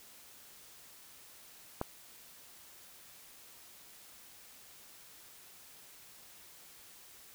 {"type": "click", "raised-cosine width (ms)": 1, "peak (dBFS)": -19, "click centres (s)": 1.814, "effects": ["white hiss -56 dBFS RMS until 7.34 s"]}